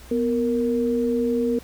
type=tone pair together; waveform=sine; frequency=246.9 / 465.1 Hz; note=B3 / A#4; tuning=0 / -4 cents; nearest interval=major seventh; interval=1096 cents; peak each=-22 dBFS; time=0.11-1.59 s; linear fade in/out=5 ms; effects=added 63 Hz sine -45 dBFS peak until 1.63 s + pink hiss -47 dBFS RMS until 1.63 s